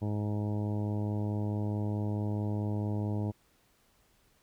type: harmonic tone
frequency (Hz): 104.6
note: G#2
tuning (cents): +13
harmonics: 1 / 2 / 3 / 4 / 5 / 6 / 7 / 8 / 9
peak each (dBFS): -31 / -36 / -39 / -44 / -47 / -47 / -52 / -50 / -53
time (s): 0.01-3.32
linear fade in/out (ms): 20
effects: pink hiss -68 dBFS RMS until 4.42 s